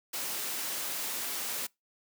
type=noise; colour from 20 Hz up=white; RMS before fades=-35 dBFS; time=0.13-1.67 s; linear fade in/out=10 ms; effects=noise-tail reverb RT60 0.2 s tail -25 dB re dry + high-pass 200 Hz 12 dB/octave